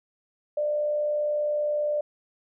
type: tone with frequency modulation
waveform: sine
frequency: 595 Hz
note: D5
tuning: 22 cents sharp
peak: -23 dBFS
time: 0.57-2.01 s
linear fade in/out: 5 ms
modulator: 60.5 Hz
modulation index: 0.23
effects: none